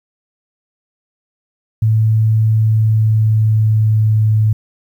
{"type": "tone with pitch glide", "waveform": "sine", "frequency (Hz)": [110, 108.36], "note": ["A2", "A2"], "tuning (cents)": [0, -26], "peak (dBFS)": -9, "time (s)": [1.82, 4.53], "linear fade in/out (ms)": 5, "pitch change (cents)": -26, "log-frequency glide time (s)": [2.47, 4.29], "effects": ["8-bit"]}